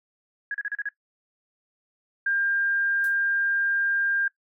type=tone bursts; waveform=sine; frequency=1661.2 Hz; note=G#6; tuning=in tune; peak=-25 dBFS; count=6; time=0.51-0.888 s; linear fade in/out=2 ms; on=33 ms; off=36 ms
type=tone; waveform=sine; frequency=1600 Hz; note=G6; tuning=35 cents sharp; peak=-21 dBFS; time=2.26-4.28 s; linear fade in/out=5 ms
type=noise with exponential decay; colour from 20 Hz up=violet; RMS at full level=-36 dBFS; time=3.04-3.17 s; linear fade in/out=2 ms; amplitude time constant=28 ms
effects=noise-tail reverb RT60 0.1 s tail -19 dB re dry + MP3 64 kbps